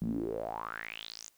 sawtooth tone with band-pass filter sweep, 55.5 Hz, A1, 16 cents sharp, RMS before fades -38 dBFS, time 0.01-1.29 s, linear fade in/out 10 ms, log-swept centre 180 to 7200 Hz, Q 8, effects white hiss -69 dBFS RMS until 1.37 s

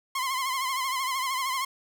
sawtooth tone with vibrato, 1049 Hz, C6, 4 cents sharp, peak -23 dBFS, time 0.15-1.65 s, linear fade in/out 5 ms, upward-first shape triangle, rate 13 Hz, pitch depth 89 cents each way, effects none

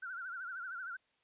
sine tone with vibrato, 1455 Hz, F#6, 29 cents flat, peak -40 dBFS, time 0.02-0.97 s, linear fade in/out 10 ms, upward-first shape sine, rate 13 Hz, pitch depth 110 cents each way, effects white hiss -75 dBFS RMS until 1.23 s + resampled to 8000 Hz

